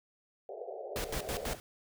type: band-pass noise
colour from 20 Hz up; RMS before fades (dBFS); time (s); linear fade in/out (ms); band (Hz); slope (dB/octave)
pink; -42; 0.49-1.55; 0; 380 to 750; 96
type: noise with tremolo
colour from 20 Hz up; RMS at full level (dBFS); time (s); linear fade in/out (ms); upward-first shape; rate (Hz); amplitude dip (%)
pink; -36; 0.96-1.6; 0; square; 6.1; 80
effects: none